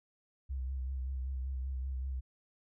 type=tone with vibrato; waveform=sine; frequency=65.41 Hz; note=C2; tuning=in tune; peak=-34 dBFS; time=0.49-2.21 s; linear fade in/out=20 ms; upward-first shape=sine; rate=5.2 Hz; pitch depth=45 cents each way; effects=none